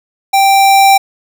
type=tone with level ramp; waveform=square; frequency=784 Hz; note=G5; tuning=in tune; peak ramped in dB=-7 to -4 dBFS; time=0.33-0.98 s; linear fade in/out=10 ms; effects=none